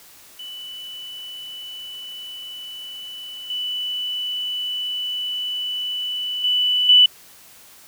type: tone with level steps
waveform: sine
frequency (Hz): 2979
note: F#7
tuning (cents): +11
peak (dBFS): -32 / -23 / -16 / -8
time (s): 0.39-7.06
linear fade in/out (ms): 5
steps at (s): 3.5 / 6.44 / 6.89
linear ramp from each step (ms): 2
effects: white hiss -47 dBFS RMS until 7.87 s